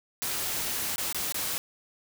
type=noise with dropouts; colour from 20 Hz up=white; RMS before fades=-31 dBFS; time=0.22-1.58 s; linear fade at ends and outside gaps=0 ms; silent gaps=0.959-0.981 / 1.126-1.146 / 1.323-1.344 s; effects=none